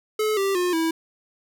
square tone with pitch steps, 430 / 392 / 357.4 / 325.9 Hz, A4 / G4 / F4 / E4, -40 / 0 / +40 / -20 cents, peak -21 dBFS, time 0.19-0.91 s, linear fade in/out 5 ms, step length 180 ms, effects none

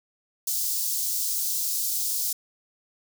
white high-pass noise, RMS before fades -27 dBFS, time 0.47-2.33 s, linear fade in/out 5 ms, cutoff 4700 Hz, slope 24 dB/octave, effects none

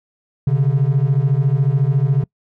triangle beating tone pair, 130.81 / 144.81 Hz, C3 / D3, 0 / -24 cents, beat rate 14 Hz, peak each -13 dBFS, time 0.47-2.24 s, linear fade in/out 5 ms, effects noise-tail reverb RT60 0.1 s tail -25 dB re dry + tanh soft clip ceiling -6 dBFS

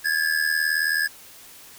square ring-modulated tone, 1679 Hz, G#6, 18 cents sharp, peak -18 dBFS, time 0.04-1.08 s, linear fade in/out 20 ms, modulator 39.5 Hz, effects white hiss -46 dBFS RMS until 1.78 s

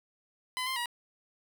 15% pulse tone with pitch steps, 1013 / 1047 / 958 Hz, B5 / C6 / A#5, +44 / +1 / +47 cents, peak -25 dBFS, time 0.57-0.858 s, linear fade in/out 0 ms, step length 96 ms, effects none

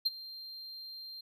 triangle tone with ADSR envelope, 4175 Hz, C8, 5 cents flat, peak -23 dBFS, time 0.05-1.21 s, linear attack 13 ms, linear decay 28 ms, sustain -19 dB, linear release 7 ms, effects none

